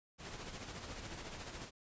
pink noise with tremolo, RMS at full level -45 dBFS, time 0.18-1.71 s, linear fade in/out 50 ms, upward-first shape sine, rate 14 Hz, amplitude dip 45%, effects resampled to 16000 Hz

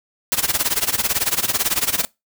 white noise with tremolo, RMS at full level -17 dBFS, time 0.32-2.05 s, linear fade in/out 0 ms, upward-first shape sine, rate 18 Hz, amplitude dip 90%, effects noise-tail reverb RT60 0.2 s tail -22 dB re dry

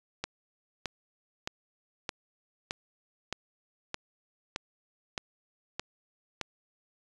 click train, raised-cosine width 0.2 ms, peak -15 dBFS, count 11, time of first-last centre 0.24-6.413 s, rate 1.62 Hz, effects resampled to 22050 Hz

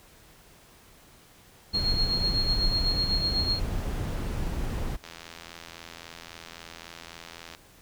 sine tone with tremolo, 4261 Hz, C8, 31 cents sharp, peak -23 dBFS, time 1.73-3.6 s, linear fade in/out 20 ms, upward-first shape sine, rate 8 Hz, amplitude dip 60%
brown noise, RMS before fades -29 dBFS, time 1.73-4.97 s, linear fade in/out 20 ms
click train, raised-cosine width 0.2 ms, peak -24 dBFS, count 211, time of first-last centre 5.04-7.549 s, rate 83.7 Hz
effects pink hiss -55 dBFS RMS until 7.81 s

